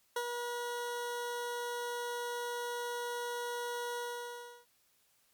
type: tone with ADSR envelope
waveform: 20% pulse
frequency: 481.3 Hz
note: B4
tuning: 45 cents flat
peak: -26 dBFS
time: 0.16-4.66 s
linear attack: 5 ms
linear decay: 60 ms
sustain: -5 dB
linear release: 690 ms
effects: white hiss -71 dBFS RMS until 5.33 s + MP3 96 kbps